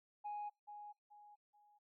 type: tone with echo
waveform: sine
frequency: 830.6 Hz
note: G#5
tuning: in tune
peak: -40 dBFS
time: 0.24-0.5 s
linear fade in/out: 20 ms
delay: 430 ms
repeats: 3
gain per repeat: -9 dB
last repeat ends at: 1.79 s
effects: noise-tail reverb RT60 0.2 s tail -25 dB re dry + tanh soft clip ceiling -39 dBFS